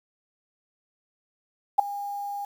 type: tone with ADSR envelope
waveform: sine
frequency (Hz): 810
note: G#5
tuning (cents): -43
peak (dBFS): -10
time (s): 1.78-2.45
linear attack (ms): 14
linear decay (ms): 5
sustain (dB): -20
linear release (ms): 4
effects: 8-bit